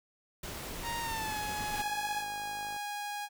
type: noise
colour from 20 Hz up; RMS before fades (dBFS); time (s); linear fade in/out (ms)
pink; -41; 0.43-1.82; 5
type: tone with pitch glide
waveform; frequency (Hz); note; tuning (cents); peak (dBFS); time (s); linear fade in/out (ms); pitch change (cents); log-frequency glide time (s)
sawtooth; 932.3 to 840.2; A#5 to G#5; 0 to +20; -31; 0.82-2.25; 50; -180; 1.01-1.39
type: click train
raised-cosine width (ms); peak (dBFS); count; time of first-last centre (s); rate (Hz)
1; -36; 64; 1.55-2.764; 51.9
type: tone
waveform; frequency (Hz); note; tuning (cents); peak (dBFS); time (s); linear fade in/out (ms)
sawtooth; 824; G#5; -14; -32; 1.71-3.29; 50
effects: none